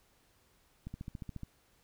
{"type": "click train", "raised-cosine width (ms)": 5, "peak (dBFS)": -29, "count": 9, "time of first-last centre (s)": [0.87, 1.433], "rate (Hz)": 14.2, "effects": ["pink hiss -69 dBFS RMS until 1.83 s"]}